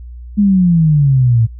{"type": "exponential sweep", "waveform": "sine", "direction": "down", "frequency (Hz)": [210, 110.4], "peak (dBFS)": -7, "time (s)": [0.37, 1.47], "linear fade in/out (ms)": 20, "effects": ["added 60 Hz sine -28 dBFS peak until 1.59 s"]}